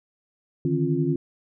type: tone cluster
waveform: sine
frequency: 146.9 / 158 / 269.5 / 348.9 Hz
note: D3 / D#3 / C#4 / F4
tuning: +1 / +27 / -49 / -2 cents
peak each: -26 dBFS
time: 0.65-1.16 s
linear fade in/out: 2 ms
effects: none